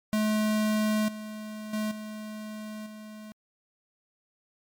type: tone with level steps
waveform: square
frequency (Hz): 214.4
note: A3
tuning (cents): -45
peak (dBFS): -24 / -37 / -28 / -37 / -42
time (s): 0.13-3.32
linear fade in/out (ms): 0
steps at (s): 1.08 / 1.73 / 1.91 / 2.86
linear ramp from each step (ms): 5
effects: MP3 96 kbps